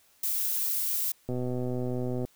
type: noise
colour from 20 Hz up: violet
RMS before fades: -29 dBFS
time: 0.23-1.12 s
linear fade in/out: 5 ms
type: click train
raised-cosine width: 2 ms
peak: -20 dBFS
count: 121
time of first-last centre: 1.29-2.25 s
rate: 125 Hz
effects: white hiss -63 dBFS RMS until 2.35 s